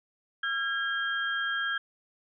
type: tone cluster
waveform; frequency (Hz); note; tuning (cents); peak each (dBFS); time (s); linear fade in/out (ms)
sine; 1365 / 1629 / 3206; F6 / G#6 / G7; -40 / -34 / +38; -34 / -29 / -36; 0.43-1.78; 5
effects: none